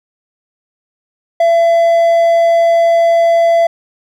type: tone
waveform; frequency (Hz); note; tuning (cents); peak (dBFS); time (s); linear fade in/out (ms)
triangle; 673; E5; +36; -5; 1.4-3.67; 5
effects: none